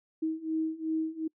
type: beating tone pair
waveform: sine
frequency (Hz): 317 / 319.7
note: D#4 / D#4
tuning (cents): +32 / +47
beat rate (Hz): 2.7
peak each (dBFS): -33 / -31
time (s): 0.22-1.28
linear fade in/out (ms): 10
effects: noise-tail reverb RT60 0.1 s tail -26 dB re dry